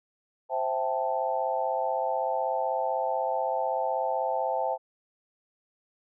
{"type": "chord", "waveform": "sine", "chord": "A minor seventh", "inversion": "first", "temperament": "equal", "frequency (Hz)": [523.3, 659.3, 784, 880], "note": ["C5", "E5", "G5", "A5"], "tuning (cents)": [0, 0, 0, 0], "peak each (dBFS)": -31, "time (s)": [0.49, 4.78], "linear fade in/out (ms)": 50, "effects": []}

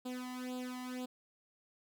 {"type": "tone with flanger", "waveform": "sawtooth", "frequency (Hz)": 251.8, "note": "B3", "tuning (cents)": 34, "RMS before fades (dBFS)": -42, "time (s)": [0.05, 1.06], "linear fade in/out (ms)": 10, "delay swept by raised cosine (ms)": [0.25, 1.02], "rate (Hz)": 2, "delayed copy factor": 0.85, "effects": []}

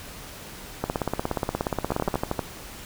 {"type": "two click trains", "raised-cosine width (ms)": 1, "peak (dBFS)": [-10, -10], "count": [23, 7], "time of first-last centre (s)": [[0.84, 2.142], [1.92, 2.392]], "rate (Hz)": [16.9, 12.7], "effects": ["pink hiss -41 dBFS RMS until 2.85 s"]}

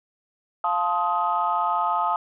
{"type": "chord", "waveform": "sine", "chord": "F dominant seventh", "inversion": "none", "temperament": "just", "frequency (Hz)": [698.5, 873.1, 1047.7, 1257.2], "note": ["F5", "A5", "C6", "Eb6"], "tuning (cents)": [0, -14, 2, 18], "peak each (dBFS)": [-27, -24, -29, -24], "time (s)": [0.64, 2.16], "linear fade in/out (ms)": 2, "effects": ["tanh soft clip ceiling -11 dBFS"]}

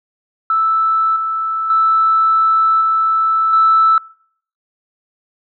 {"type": "tone with level steps", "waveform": "sine", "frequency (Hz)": 1317, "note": "E6", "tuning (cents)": -2, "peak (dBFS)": [-11, -16, -9, -11, -7], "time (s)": [0.5, 3.98], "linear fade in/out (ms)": 2, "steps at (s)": [1.16, 1.7, 2.81, 3.53], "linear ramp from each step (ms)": 2, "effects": ["noise-tail reverb RT60 0.6 s tail -25 dB re dry", "tanh soft clip ceiling -3 dBFS"]}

